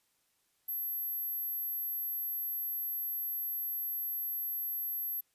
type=tone; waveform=sine; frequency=12210 Hz; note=G9; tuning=47 cents flat; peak=-33 dBFS; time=0.68-5.21 s; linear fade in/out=10 ms; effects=white hiss -75 dBFS RMS until 5.34 s + resampled to 32000 Hz